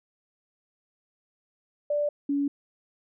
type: tone pair in turn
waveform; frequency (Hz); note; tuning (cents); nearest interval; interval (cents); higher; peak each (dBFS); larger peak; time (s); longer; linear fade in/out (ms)
sine; 587 / 283.3; D5 / C#4; -1 / +38; octave + minor second; 1261; first; -23; neither; 1.9-2.09 / 2.29-2.48; neither; 5
effects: none